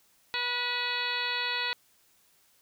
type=harmonic tone with a mistuned harmonic; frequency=487.2 Hz; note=B4; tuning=24 cents flat; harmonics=1 / 2 / 3 / 4 / 5 / 6 / 7 / 8 / 9; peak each=-44 / -37 / -37 / -35 / -35 / -44 / -38 / -36 / -37 dBFS; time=0.34-1.73 s; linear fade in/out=0 ms; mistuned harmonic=5; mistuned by=+60 cents; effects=white hiss -65 dBFS RMS until 2.61 s